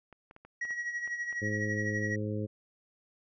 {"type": "clicks", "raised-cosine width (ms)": 0.5, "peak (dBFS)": -36, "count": 8, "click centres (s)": [0.127, 0.311, 0.364, 0.45, 0.652, 0.707, 1.076, 1.327]}
{"type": "tone with tremolo", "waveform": "triangle", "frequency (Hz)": 1912, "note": "A#6", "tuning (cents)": 43, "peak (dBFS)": -29, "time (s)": [0.61, 2.16], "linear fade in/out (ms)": 5, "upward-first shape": "sine", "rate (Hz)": 12, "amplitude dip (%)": 60}
{"type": "harmonic tone", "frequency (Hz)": 105.7, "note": "G#2", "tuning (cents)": 31, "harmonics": [1, 2, 3, 4, 5], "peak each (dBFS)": [-34, -37, -39, -40, -41], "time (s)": [1.41, 2.47], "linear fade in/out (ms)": 20}
{"effects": ["resampled to 16000 Hz"]}